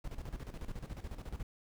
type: noise with tremolo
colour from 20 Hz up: brown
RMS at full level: -41 dBFS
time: 0.04-1.43 s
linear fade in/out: 5 ms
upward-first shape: square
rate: 14 Hz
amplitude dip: 70%
effects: none